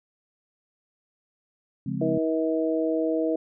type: chord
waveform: sine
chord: Db major seventh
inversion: none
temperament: just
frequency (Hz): 138.59 / 173.24 / 207.9 / 259.9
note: Db3 / F3 / Ab3 / C4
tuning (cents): 0 / -14 / +2 / -11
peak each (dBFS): -32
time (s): 1.86-2.18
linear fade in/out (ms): 5
type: harmonic tone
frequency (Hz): 160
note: D#3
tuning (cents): +49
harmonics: 2 / 3 / 4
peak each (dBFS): -25 / -27 / -28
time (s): 2.01-3.36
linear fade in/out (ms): 5
effects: none